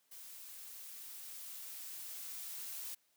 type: noise with level ramp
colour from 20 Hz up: blue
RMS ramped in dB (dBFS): -52 to -44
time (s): 0.11-2.95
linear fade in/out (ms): 10
effects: white hiss -75 dBFS RMS until 3.16 s + high-pass 150 Hz 12 dB/octave